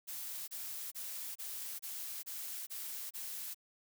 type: noise bursts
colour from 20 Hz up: blue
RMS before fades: -43 dBFS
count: 8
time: 0.07-3.546 s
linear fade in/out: 20 ms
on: 410 ms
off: 28 ms
effects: none